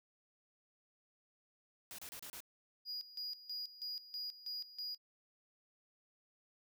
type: noise bursts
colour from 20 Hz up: white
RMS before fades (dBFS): -49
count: 5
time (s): 1.91-2.404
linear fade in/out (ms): 0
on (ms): 74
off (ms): 31
type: tone with tremolo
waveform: triangle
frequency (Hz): 4889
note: D#8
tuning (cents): -31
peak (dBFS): -39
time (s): 2.85-4.98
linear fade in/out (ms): 50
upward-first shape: square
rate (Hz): 3.1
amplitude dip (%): 80
effects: none